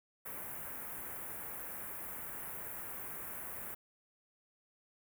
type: band-stop noise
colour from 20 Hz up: white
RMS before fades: -44 dBFS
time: 0.25-3.75 s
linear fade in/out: 10 ms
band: 2000 to 11000 Hz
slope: 24 dB/octave
effects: none